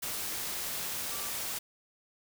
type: tone in noise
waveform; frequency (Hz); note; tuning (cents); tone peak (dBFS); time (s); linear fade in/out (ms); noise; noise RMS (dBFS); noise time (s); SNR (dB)
sine; 1166; D6; -13; -47; 1.11-1.31; 10; white; -36; 0.02-1.59; -14
effects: none